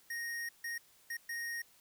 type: tone bursts at uneven times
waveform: square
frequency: 1864.7 Hz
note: A#6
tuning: in tune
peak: -38 dBFS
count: 4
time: 0.1-0.49 / 0.64-0.78 / 1.1-1.17 / 1.29-1.62 s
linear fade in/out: 5 ms
effects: white hiss -65 dBFS RMS until 1.8 s